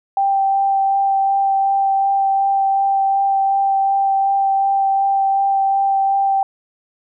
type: tone with vibrato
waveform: sine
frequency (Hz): 784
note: G5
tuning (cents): 0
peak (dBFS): -13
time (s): 0.17-6.43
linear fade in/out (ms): 2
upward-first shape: sine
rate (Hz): 2.7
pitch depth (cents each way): 9
effects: none